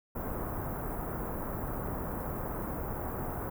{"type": "band-stop noise", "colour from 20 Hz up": "pink", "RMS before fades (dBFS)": -36, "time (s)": [0.15, 3.5], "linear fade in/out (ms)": 10, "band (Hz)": [1300, 15000], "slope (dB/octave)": 24, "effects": []}